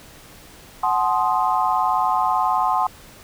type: chord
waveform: sine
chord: F# diminished seventh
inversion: none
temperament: equal with one note detuned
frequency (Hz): 740 / 858.4 / 1046.5 / 1244.5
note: F#5 / A5 / C6 / Eb6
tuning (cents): 0 / -43 / 0 / 0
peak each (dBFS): -22 / -22 / -21 / -26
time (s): 0.83-2.87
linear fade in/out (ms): 5
effects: pink hiss -45 dBFS RMS until 3.23 s